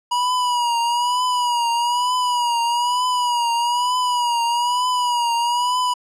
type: tone with vibrato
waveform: square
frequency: 968 Hz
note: B5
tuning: 35 cents flat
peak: -18 dBFS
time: 0.11-5.94 s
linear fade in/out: 10 ms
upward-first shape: triangle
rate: 1.1 Hz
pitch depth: 67 cents each way
effects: low-pass 9000 Hz 12 dB/octave